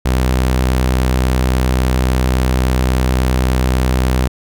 sawtooth tone, 63.6 Hz, C2, 48 cents flat, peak -8 dBFS, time 0.05-4.28 s, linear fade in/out 10 ms, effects none

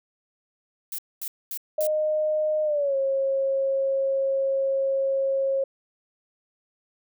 violet noise bursts, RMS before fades -32 dBFS, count 4, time 0.92-1.87 s, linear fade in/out 2 ms, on 65 ms, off 230 ms
sine tone with pitch glide, 615 to 541.6 Hz, D#5 to C#5, -20 to -40 cents, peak -21 dBFS, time 1.78-5.64 s, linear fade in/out 5 ms, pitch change -220 cents, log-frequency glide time 2.64-2.96 s
effects none

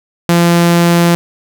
sawtooth tone, 171.4 Hz, F3, 32 cents flat, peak -3 dBFS, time 0.29-1.15 s, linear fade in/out 0 ms, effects none

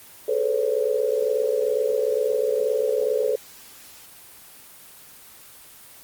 sine tone cluster, 416.1 / 438.3 / 506 / 563 Hz, G#4 / A4 / B4 / C#5, +3 / -7 / +42 / +27 cents, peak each -31 / -23 / -24 / -27 dBFS, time 0.28-3.36 s, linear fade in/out 5 ms, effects white hiss -46 dBFS RMS until 6.03 s + Opus 24 kbps

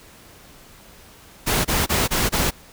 pink noise bursts, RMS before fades -20 dBFS, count 5, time 1.46-2.51 s, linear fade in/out 20 ms, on 190 ms, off 25 ms, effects pink hiss -47 dBFS RMS until 2.72 s

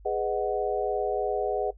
sine chord, G# minor seventh, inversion none, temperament equal with one note detuned, 415.3 / 498.2 / 622.3 / 740 Hz, G#4 / B4 / D#5 / F#5, 0 / +15 / 0 / 0 cents, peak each -29 / -31 / -32 / -30 dBFS, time 0.05-1.71 s, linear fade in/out 10 ms, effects noise-tail reverb RT60 0.1 s tail -18 dB re dry + added 50 Hz sine -47 dBFS peak until 1.77 s

